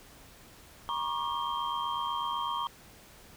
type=tone cluster; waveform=sine; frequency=948 / 1096 / 1184 / 3184 Hz; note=A#5 / C#6 / D6 / G7; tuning=+29 / -20 / +14 / +26 cents; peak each=-34 / -34 / -38 / -39 dBFS; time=0.89-2.67 s; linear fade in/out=0 ms; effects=pink hiss -54 dBFS RMS until 3.36 s